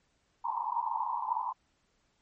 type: band-pass noise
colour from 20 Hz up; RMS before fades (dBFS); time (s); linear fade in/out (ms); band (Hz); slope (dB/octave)
pink; -33; 0.44-1.53; 10; 880 to 1000; 96
effects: pink hiss -73 dBFS RMS until 2.21 s + MP3 32 kbps